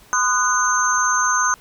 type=tone cluster; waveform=sine; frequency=1017 / 1235 / 1480 / 6310 Hz; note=C6 / D#6 / F#6 / G8; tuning=-50 / -13 / 0 / +10 cents; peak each=-21 dBFS; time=0.13-1.54 s; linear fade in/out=0 ms; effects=pink hiss -49 dBFS RMS until 1.6 s